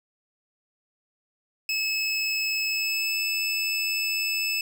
25% pulse tone with pitch glide, 2593 to 2617 Hz, E7 to E7, -29 to -13 cents, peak -21 dBFS, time 1.69-4.61 s, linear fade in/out 2 ms, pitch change +16 cents, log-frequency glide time 2.68-3.17 s, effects none

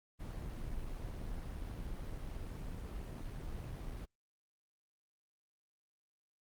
brown noise with amplitude modulation, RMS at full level -41 dBFS, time 0.19-4.06 s, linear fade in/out 20 ms, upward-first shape sine, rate 78.3 Hz, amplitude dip 30%, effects Opus 24 kbps

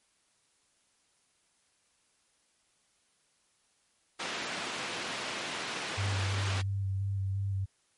white band-pass noise, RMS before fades -37 dBFS, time 4.19-6.62 s, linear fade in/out 10 ms, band 150 to 3200 Hz, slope 12 dB/octave
sine tone with vibrato, 97.7 Hz, G2, 5 cents flat, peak -29 dBFS, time 5.97-7.66 s, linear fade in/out 20 ms, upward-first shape square, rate 2.9 Hz, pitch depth 18 cents each way
effects white hiss -71 dBFS RMS until 7.97 s + MP3 48 kbps

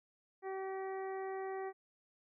harmonic tone, 383.3 Hz, G4, 39 cents flat, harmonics 1 / 2 / 3 / 4 / 5 / 6, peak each -40 / -44 / -52 / -58 / -52 / -63 dBFS, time 0.42-1.73 s, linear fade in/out 50 ms, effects none

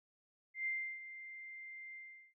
sine tone with ADSR envelope, 2093 Hz, C7, in tune, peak -34 dBFS, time 0.54-2.34 s, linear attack 120 ms, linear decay 330 ms, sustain -13 dB, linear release 390 ms, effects none

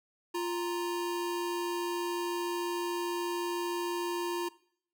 square tone pair together, 349.2 / 934 Hz, F4 / A#5, 0 / +3 cents, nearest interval octave + perfect fourth, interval 1703 cents, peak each -33 / -38 dBFS, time 0.34-4.49 s, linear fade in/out 10 ms, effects noise-tail reverb RT60 0.6 s tail -20 dB re dry

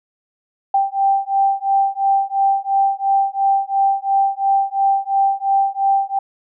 sine beating tone pair, 784 / 786.9 Hz, G5 / G5, 0 / +6 cents, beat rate 2.9 Hz, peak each -17 dBFS, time 0.74-6.19 s, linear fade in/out 5 ms, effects none

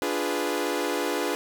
sawtooth chord, D diminished seventh, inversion none, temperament equal, 293.7 / 349.2 / 415.3 / 493.9 Hz, D4 / F4 / Ab4 / Cb5, 0 / 0 / 0 / 0 cents, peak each -27 dBFS, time 0.02-1.35 s, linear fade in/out 0 ms, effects none

